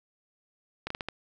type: slowing click train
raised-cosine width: 0.3 ms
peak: -17 dBFS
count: 5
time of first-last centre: 0.87-1.086 s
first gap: 34 ms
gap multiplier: 1.32
effects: none

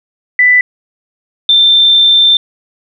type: tone pair in turn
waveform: sine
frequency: 1988 / 3569 Hz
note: B6 / A7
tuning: +11 / +24 cents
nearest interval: minor seventh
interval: 1013 cents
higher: second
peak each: -4 dBFS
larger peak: neither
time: 0.39-0.61 / 1.49-2.37 s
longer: second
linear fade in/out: 2 ms
effects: none

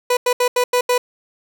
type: tone bursts at uneven times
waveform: 30% pulse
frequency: 493.9 Hz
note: B4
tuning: in tune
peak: -11 dBFS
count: 6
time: 0.1-0.17 / 0.26-0.33 / 0.4-0.48 / 0.56-0.64 / 0.73-0.81 / 0.89-0.98 s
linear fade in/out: 5 ms
effects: none

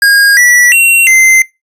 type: tone with pitch steps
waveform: square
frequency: 1628 / 1951 / 2736 / 2074 Hz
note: G#6 / B6 / F7 / C7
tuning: -35 / -22 / -36 / -16 cents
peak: -4 dBFS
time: 0.02-1.42 s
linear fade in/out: 2 ms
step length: 350 ms
effects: noise-tail reverb RT60 0.2 s tail -21 dB re dry + resampled to 32000 Hz

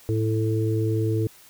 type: harmonic tone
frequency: 110 Hz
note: A2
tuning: in tune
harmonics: 1 / 3 / 4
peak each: -22 / -27 / -28 dBFS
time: 0.09-1.27 s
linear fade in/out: 0 ms
effects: white hiss -51 dBFS RMS until 1.49 s

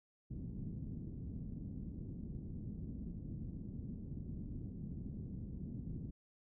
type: low-pass noise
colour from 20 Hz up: white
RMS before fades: -45 dBFS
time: 0.3-6.11 s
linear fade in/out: 10 ms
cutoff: 230 Hz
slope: 24 dB/octave
effects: none

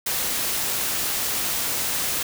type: noise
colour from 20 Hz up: white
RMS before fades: -25 dBFS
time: 0.06-2.23 s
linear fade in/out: 5 ms
effects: none

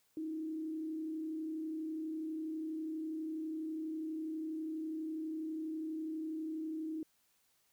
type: tone with frequency modulation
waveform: sine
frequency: 316.4 Hz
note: D#4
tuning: 29 cents sharp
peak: -37 dBFS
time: 0.17-7.03 s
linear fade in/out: 2 ms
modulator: 32.2 Hz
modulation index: 0.36
effects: white hiss -74 dBFS RMS until 7.72 s

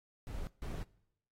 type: noise bursts at uneven times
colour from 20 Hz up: brown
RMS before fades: -40 dBFS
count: 2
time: 0.27-0.47 / 0.62-0.83 s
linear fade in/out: 0 ms
effects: noise-tail reverb RT60 0.8 s tail -22 dB re dry + AAC 48 kbps

